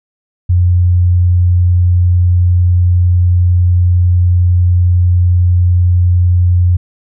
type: tone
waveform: sine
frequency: 88.9 Hz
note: F2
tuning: 31 cents sharp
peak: -6 dBFS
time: 0.49-6.77 s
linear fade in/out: 10 ms
effects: none